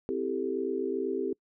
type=chord; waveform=sine; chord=A minor seventh; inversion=first; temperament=equal; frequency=261.6 / 329.6 / 392 / 440 Hz; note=C4 / E4 / G4 / A4; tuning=0 / 0 / 0 / 0 cents; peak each=-35 / -36 / -31 / -35 dBFS; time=0.09-1.33 s; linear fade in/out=0 ms; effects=noise-tail reverb RT60 0.1 s tail -26 dB re dry